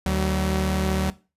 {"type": "tone pair together", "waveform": "sawtooth", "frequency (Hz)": [75.3, 189.74], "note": ["D2", "F#3"], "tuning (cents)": [44, 44], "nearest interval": "octave + major third", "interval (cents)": 1600, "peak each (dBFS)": -20, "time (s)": [0.06, 1.1], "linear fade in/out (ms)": 0, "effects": ["noise-tail reverb RT60 0.3 s tail -18 dB re dry", "resampled to 32000 Hz"]}